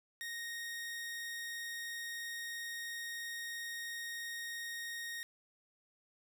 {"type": "tone", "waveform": "sawtooth", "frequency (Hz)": 1863, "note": "A#6", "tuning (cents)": -2, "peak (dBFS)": -37, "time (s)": [0.21, 5.23], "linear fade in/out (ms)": 0, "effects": []}